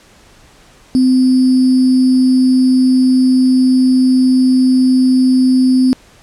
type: tone with sample-and-hold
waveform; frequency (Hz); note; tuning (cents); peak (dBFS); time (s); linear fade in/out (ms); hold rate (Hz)
sine; 256.9; C4; -32; -7; 0.95-5.93; 0; 4900
effects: pink hiss -45 dBFS RMS until 6.22 s + low-pass 9000 Hz 12 dB/octave